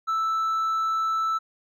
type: tone with hard clipping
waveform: sine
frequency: 1318.5 Hz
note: E6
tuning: in tune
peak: -23 dBFS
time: 0.07-1.39 s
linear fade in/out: 20 ms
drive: 2 dB
effects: none